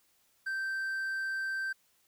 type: tone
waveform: triangle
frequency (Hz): 1561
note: G6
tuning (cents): -8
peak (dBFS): -30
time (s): 0.46-1.73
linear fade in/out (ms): 10
effects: white hiss -70 dBFS RMS until 2.07 s